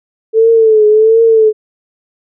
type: tone with vibrato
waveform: sine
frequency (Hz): 440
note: A4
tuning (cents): 0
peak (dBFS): -4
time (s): 0.33-1.53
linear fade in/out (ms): 50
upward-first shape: triangle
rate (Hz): 1.4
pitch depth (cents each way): 76
effects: none